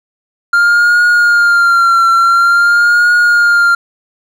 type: tone with vibrato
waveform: triangle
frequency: 1396.9 Hz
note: F6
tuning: in tune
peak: -4 dBFS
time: 0.53-3.75 s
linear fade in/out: 5 ms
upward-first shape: triangle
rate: 0.48 Hz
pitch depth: 52 cents each way
effects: none